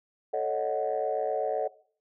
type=chord; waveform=sine; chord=D# half-diminished seventh; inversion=second; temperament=equal; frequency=440 / 554.4 / 622.3 / 740 Hz; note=A4 / C#5 / D#5 / F#5; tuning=0 / 0 / 0 / 0 cents; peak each=-31 dBFS; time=0.33-1.68 s; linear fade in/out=10 ms; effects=noise-tail reverb RT60 0.5 s tail -19 dB re dry + tanh soft clip ceiling -18 dBFS